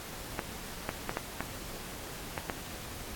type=clicks; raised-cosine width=0.5 ms; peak=-16 dBFS; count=7; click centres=0.392 / 0.891 / 1.094 / 1.171 / 1.406 / 2.378 / 2.498 s; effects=pink hiss -43 dBFS RMS until 3.15 s + AAC 64 kbps